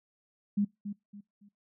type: tone with echo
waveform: sine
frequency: 204.1 Hz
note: G#3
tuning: 30 cents flat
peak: -24 dBFS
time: 0.57-0.65 s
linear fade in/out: 10 ms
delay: 280 ms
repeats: 3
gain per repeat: -10 dB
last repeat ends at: 1.49 s
effects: noise-tail reverb RT60 0.2 s tail -23 dB re dry